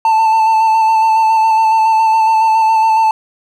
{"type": "tone with vibrato", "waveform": "triangle", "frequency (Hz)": 886, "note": "A5", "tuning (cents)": 12, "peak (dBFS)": -6, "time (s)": [0.05, 3.11], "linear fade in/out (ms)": 2, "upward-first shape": "square", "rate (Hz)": 7.2, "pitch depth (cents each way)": 18, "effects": []}